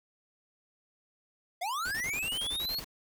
square linear sweep, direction up, 662 to 4439 Hz, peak -32 dBFS, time 1.61-2.8 s, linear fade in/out 10 ms
pink noise bursts, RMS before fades -43 dBFS, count 11, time 1.85-2.845 s, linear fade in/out 5 ms, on 65 ms, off 28 ms
effects none

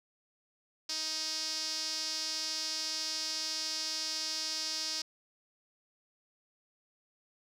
sawtooth tone with band-pass filter, 313.9 Hz, D#4, 15 cents sharp, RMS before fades -36 dBFS, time 0.89-5.02 s, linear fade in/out 5 ms, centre 5100 Hz, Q 5.3, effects none

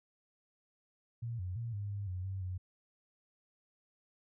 sine tone with pitch steps, 116.9 / 91.1 / 116.5 / 101.8 / 101 / 91.3 / 95.9 / 91.7 Hz, A#2 / F#2 / A#2 / G#2 / G#2 / F#2 / G2 / F#2, +5 / -26 / -1 / -34 / -48 / -23 / -37 / -15 cents, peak -36 dBFS, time 1.22-2.58 s, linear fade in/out 10 ms, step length 170 ms, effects none

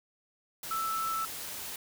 sine tone in noise, 1318.5 Hz, E6, in tune, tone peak -30 dBFS, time 0.71-1.25 s, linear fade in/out 2 ms, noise white, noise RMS -40 dBFS, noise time 0.63-1.76 s, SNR +7 dB, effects none

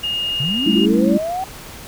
sine tone, 2843 Hz, F7, 30 cents sharp, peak -19 dBFS, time 0.03-0.86 s, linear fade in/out 10 ms
sine linear sweep, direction up, 126.1 to 773 Hz, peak -20 dBFS, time 0.4-1.44 s, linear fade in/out 2 ms
sine chord, A dominant seventh, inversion third, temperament equal, 196 / 220 / 277.2 / 329.6 Hz, G3 / A3 / C#4 / E4, 0 / 0 / 0 / 0 cents, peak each -18 / -17 / -21 / -17 dBFS, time 0.66-1.18 s, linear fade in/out 10 ms
effects pink hiss -36 dBFS RMS until 1.87 s

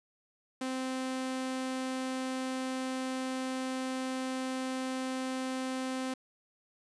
sawtooth tone, 259.9 Hz, C4, 11 cents flat, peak -29 dBFS, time 0.61-6.14 s, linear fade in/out 5 ms, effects resampled to 24000 Hz + 10-bit

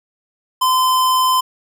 square tone, 1027 Hz, C6, 33 cents flat, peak -13 dBFS, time 0.61-1.41 s, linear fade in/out 10 ms, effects none

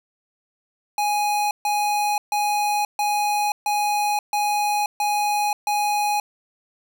square tone bursts, 830.6 Hz, G#5, in tune, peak -20 dBFS, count 8, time 0.98-6.2 s, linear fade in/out 2 ms, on 530 ms, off 140 ms, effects none

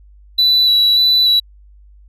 triangle tone with vibrato, 3951 Hz, B7, in tune, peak -7 dBFS, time 0.38-1.4 s, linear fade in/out 10 ms, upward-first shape square, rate 1.7 Hz, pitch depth 12 cents each way, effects tanh soft clip ceiling -4 dBFS + added 50 Hz sine -41 dBFS peak until 2.08 s

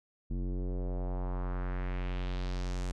square tone with low-pass filter sweep, 45.41 Hz, F#1, 32 cents flat, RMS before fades -34 dBFS, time 0.3-2.92 s, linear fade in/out 10 ms, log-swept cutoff 260 to 8200 Hz, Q 1.8, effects none

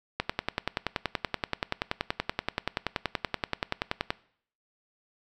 click train, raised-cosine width 0.3 ms, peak -10 dBFS, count 42, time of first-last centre 0.2-4.105 s, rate 10.5 Hz, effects noise-tail reverb RT60 0.6 s tail -21 dB re dry

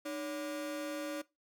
45% pulse ring-modulated tone, 436.1 Hz, A4, 15 cents flat, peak -34 dBFS, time 0.05-1.22 s, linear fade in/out 10 ms, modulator 131 Hz, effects noise-tail reverb RT60 0.2 s tail -19 dB re dry

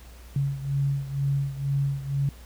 sine beating tone pair, 138.59 / 140.69 Hz, C#3 / C#3, 0 / +26 cents, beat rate 2.1 Hz, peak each -25 / -29 dBFS, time 0.36-2.29 s, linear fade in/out 2 ms, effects added 60 Hz sine -44 dBFS peak until 2.45 s + pink hiss -52 dBFS RMS until 2.45 s

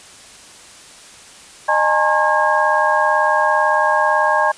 sine tone cluster, 612 / 835 / 913 / 1076 / 1630 Hz, D#5 / G#5 / A#5 / C6 / G#6, -29 / +9 / -36 / +48 / -33 cents, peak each -19 dBFS, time 1.68-4.52 s, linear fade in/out 10 ms, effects white hiss -41 dBFS RMS until 4.57 s + resampled to 22050 Hz

